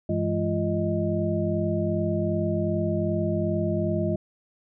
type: tone cluster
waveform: sine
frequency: 97.5 / 166.5 / 209.1 / 346 / 624 Hz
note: G2 / E3 / G#3 / F4 / D#5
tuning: -9 / +18 / +12 / -16 / +5 cents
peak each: -29 dBFS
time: 0.09-4.16 s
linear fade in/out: 5 ms
effects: none